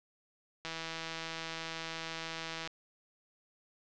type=click train; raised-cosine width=0.2 ms; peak=-22 dBFS; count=331; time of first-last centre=0.65-2.675 s; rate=163 Hz; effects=low-pass 6000 Hz 12 dB/octave